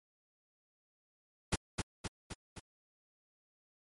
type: noise with echo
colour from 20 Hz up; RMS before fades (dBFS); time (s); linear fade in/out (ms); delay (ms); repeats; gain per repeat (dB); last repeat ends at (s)
pink; -31; 1.52-1.56; 10; 260; 4; -4; 2.6
effects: MP3 48 kbps